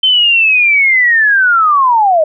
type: linear sweep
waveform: sine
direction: down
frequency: 3100 to 600 Hz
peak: -6 dBFS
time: 0.03-2.24 s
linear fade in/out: 5 ms
effects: none